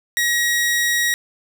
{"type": "tone", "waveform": "sawtooth", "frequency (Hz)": 1900, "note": "A#6", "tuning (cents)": 33, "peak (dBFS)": -13, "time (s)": [0.17, 1.14], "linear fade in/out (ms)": 0, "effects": []}